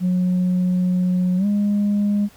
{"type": "tone with pitch glide", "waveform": "sine", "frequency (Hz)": [181.5, 204.9], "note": ["F#3", "G#3"], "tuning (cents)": [-33, -23], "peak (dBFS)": -14, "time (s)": [0, 2.29], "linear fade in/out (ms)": 50, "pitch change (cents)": 210, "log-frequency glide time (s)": [1.37, 1.46], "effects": ["tanh soft clip ceiling -14 dBFS", "pink hiss -50 dBFS RMS until 2.36 s"]}